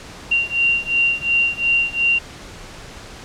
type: beating tone pair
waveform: sine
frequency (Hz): 2764 / 2766.8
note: F7 / F7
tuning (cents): -19 / -17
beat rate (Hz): 2.8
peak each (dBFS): -19 / -18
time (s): 0.31-2.19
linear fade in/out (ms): 10
effects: pink hiss -37 dBFS RMS until 3.24 s + low-pass 7000 Hz 12 dB/octave